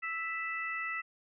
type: harmonic tone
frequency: 659.3 Hz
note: E5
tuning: in tune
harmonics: 2 / 3 / 4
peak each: -39 / -36 / -41 dBFS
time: 0.02-1.02 s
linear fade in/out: 20 ms
effects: none